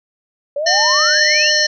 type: exponential sweep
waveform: sine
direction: up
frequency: 554.4 to 3080 Hz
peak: -17 dBFS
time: 0.56-1.52 s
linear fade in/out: 5 ms
type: harmonic tone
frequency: 604 Hz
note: D5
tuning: 48 cents sharp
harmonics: 1 / 3 / 5 / 7 / 9 / 10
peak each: -21 / -16 / -26 / -17 / -18 / -22 dBFS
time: 0.66-1.67 s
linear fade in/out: 10 ms
effects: none